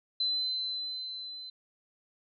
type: tone with level ramp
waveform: sine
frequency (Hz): 4049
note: B7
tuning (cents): +42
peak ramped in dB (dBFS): -26 to -41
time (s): 0.2-1.5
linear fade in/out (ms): 5
effects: none